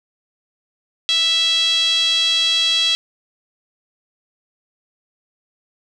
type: tone with band-pass filter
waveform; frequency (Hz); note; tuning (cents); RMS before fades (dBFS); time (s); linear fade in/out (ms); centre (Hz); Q
5% pulse; 659.3; E5; 0; -17; 1.09-2.95; 0; 3500; 7.5
effects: none